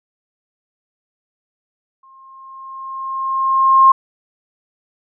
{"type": "tone with exponential growth", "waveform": "sine", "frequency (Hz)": 1066, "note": "C6", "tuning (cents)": 32, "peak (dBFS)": -4, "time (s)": [2.03, 3.92], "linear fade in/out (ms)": 5, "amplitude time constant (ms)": 410, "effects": []}